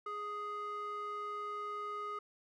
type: tone with band-pass filter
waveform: square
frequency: 415.3 Hz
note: G#4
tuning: in tune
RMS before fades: -41 dBFS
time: 0.06-2.19 s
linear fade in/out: 5 ms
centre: 1100 Hz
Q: 4.2
effects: none